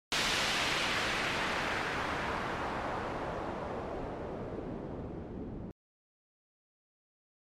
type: noise with low-pass filter sweep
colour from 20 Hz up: white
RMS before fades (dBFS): -35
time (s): 0.12-5.71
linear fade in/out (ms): 0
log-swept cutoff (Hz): 3900 to 270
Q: 0.96
effects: MP3 64 kbps